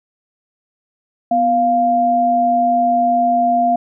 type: tone pair together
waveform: sine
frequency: 246.9 / 697.9 Hz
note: B3 / F5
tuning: 0 / -1 cents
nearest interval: octave + tritone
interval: 1799 cents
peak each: -20 / -12 dBFS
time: 1.31-3.76 s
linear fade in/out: 5 ms
effects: none